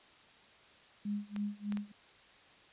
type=tone with tremolo; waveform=sine; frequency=205.9 Hz; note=G#3; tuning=15 cents flat; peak=-32 dBFS; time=1.05-1.92 s; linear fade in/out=5 ms; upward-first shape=sine; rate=3.3 Hz; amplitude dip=95%
type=clicks; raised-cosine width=0.3 ms; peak=-29 dBFS; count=3; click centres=1.363 / 1.723 / 1.772 s
effects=white hiss -60 dBFS RMS until 2.72 s + resampled to 8000 Hz